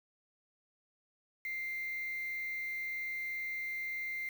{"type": "tone with quantisation", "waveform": "sine", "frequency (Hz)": 2093, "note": "C7", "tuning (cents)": 0, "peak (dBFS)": -36, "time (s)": [1.45, 4.29], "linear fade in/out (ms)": 2, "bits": 8, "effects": []}